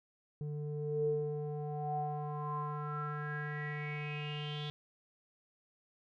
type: tone with low-pass filter sweep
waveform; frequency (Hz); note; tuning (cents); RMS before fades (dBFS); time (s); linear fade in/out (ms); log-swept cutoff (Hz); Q
square; 148.6; D3; +21; -38; 0.41-4.7; 0; 310 to 3500; 9.3
effects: none